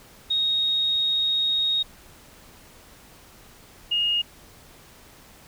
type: tone pair in turn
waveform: sine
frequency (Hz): 3745 / 2854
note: A#7 / F7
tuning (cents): +7 / +37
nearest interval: perfect fourth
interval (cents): 470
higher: first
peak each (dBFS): -20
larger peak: neither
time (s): 0.3-1.83 / 3.91-4.22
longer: first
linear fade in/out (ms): 10
effects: pink hiss -50 dBFS RMS until 5.47 s